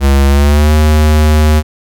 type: tone with pitch glide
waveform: square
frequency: 69 to 76.56 Hz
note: C#2 to D#2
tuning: -7 to -27 cents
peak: -6 dBFS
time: 0-1.63 s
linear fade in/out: 50 ms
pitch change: +180 cents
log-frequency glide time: 0.26-0.73 s
effects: none